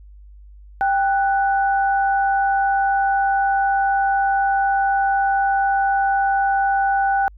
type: tone pair together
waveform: sine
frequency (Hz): 787 / 1482.1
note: G5 / F#6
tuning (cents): +7 / +2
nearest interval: major seventh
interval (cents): 1095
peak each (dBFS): -16 / -23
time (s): 0.81-7.28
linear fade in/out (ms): 0
effects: added 50 Hz sine -40 dBFS peak until 7.37 s